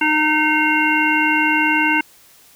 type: harmonic tone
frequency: 306.5 Hz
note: D#4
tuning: 26 cents flat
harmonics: 1 / 3 / 5 / 7 / 9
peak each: -20 / -20 / -20 / -20 / -20 dBFS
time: 0.01-2.01 s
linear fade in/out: 5 ms
effects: white hiss -49 dBFS RMS until 2.55 s